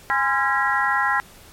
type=harmonic tone with a mistuned harmonic; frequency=273.7 Hz; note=C#4; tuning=22 cents flat; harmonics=3 / 4 / 5 / 6 / 7; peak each=-24 / -24 / -24 / -24 / -24 dBFS; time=0.1-1.2 s; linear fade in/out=0 ms; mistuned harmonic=4; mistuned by=-100 cents; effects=pink hiss -47 dBFS RMS until 1.52 s + MP3 64 kbps